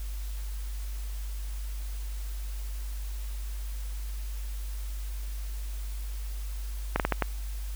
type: slowing click train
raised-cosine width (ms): 0.5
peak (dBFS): -9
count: 5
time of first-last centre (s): 6.96-7.223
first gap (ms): 38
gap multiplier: 1.38
effects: added 50 Hz sine -32 dBFS peak until 7.75 s + white hiss -49 dBFS RMS until 7.75 s